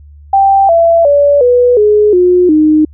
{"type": "tone with pitch steps", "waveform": "sine", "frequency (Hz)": [784, 670.8, 573.9, 491, 420.1, 359.5, 307.6], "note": ["G5", "E5", "D5", "B4", "G#4", "F#4", "D#4"], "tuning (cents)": [0, 30, -40, -10, 20, -50, -20], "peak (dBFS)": -4, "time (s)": [0.33, 2.85], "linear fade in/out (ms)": 5, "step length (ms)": 360, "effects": ["added 73 Hz sine -33 dBFS peak until 2.93 s"]}